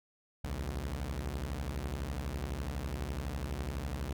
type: beating tone pair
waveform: sawtooth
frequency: 61.74 / 73.74 Hz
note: B1 / D2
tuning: 0 / +8 cents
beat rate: 12 Hz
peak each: -34 / -34 dBFS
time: 0.44-4.13 s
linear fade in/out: 5 ms
effects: none